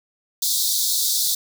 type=high-pass noise; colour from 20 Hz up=pink; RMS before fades=-21 dBFS; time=0.42-1.35 s; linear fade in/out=5 ms; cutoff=3600 Hz; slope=96 dB/octave; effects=none